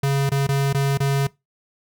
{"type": "tone with dropouts", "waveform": "square", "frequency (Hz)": 138.59, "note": "C#3", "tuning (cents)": 0, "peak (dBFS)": -18, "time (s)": [0.03, 1.27], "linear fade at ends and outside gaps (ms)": 5, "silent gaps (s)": [[0.294, 0.317], [0.469, 0.488], [0.729, 0.745], [0.975, 1.002]], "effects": ["noise-tail reverb RT60 0.2 s tail -21 dB re dry"]}